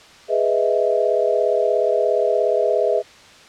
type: chord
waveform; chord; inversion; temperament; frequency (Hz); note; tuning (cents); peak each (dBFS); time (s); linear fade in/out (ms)
sine; E major seventh; first; equal; 415.3 / 493.9 / 622.3 / 659.3; G#4 / B4 / D#5 / E5; 0 / 0 / 0 / 0; -21; 0.28-3.03; 50
effects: white hiss -45 dBFS RMS until 3.48 s + low-pass 5000 Hz 12 dB/octave